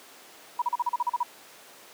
sine tone bursts, 967 Hz, B5, 37 cents flat, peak -22 dBFS, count 10, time 0.59-1.232 s, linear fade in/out 5 ms, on 30 ms, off 38 ms, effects pink hiss -49 dBFS RMS until 1.93 s + high-pass 400 Hz 12 dB/octave

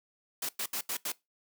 white noise bursts at uneven times, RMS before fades -34 dBFS, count 5, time 0.42-0.49 / 0.59-0.66 / 0.73-0.81 / 0.89-0.97 / 1.05-1.12 s, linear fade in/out 5 ms, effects noise-tail reverb RT60 0.2 s tail -21 dB re dry + high-pass 200 Hz 12 dB/octave

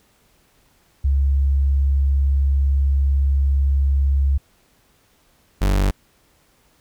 sine / 40% pulse tone pair in turn, 68.9 / 48.48 Hz, C#2 / G1, -10 / -18 cents, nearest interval tritone, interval 608 cents, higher first, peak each -14 dBFS, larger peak neither, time 1.04-4.38 / 5.61-5.91 s, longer first, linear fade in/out 10 ms, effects pink hiss -59 dBFS RMS until 6.8 s

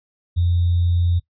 sine tone with sample-and-hold, 87 Hz, F2, 6 cents flat, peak -15 dBFS, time 0.36-1.2 s, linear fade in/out 20 ms, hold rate 3675 Hz, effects noise-tail reverb RT60 0.1 s tail -19 dB re dry + resampled to 11025 Hz

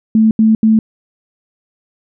sine tone bursts, 220 Hz, A3, in tune, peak -6 dBFS, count 3, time 0.15-0.79 s, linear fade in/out 2 ms, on 160 ms, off 80 ms, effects none

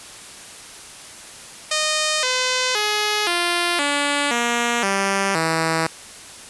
5% pulse tone with pitch steps, 616 / 509.1 / 420.7 / 347.7 / 287.4 / 237.5 / 196.28 / 162.22 Hz, D#5 / C5 / G#4 / F4 / D4 / A#3 / G3 / E3, -17 / -47 / +22 / -8 / -37 / +33 / +2 / -27 cents, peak -7 dBFS, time 1.71-5.87 s, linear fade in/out 5 ms, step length 520 ms, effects white hiss -39 dBFS RMS until 6.49 s + resampled to 24000 Hz

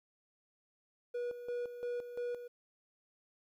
triangle tone with tremolo, 484.4 Hz, B4, 34 cents flat, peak -33 dBFS, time 1.14-2.48 s, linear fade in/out 10 ms, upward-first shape square, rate 2.9 Hz, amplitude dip 65%, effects 12-bit

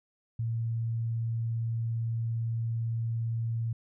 sine tone, 114.7 Hz, A#2, 28 cents flat, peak -28 dBFS, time 0.39-3.73 s, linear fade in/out 5 ms, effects none

